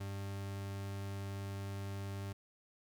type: tone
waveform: 40% pulse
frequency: 98.8 Hz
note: G2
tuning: 14 cents sharp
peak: -39 dBFS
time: 0-2.33 s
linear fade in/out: 10 ms
effects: 13-bit